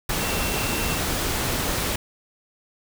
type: tone in noise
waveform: sine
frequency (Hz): 2700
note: E7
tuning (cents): +41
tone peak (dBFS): -33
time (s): 0.2-0.98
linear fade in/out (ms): 5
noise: pink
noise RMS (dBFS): -25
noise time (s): 0.09-1.96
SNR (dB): -11
effects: none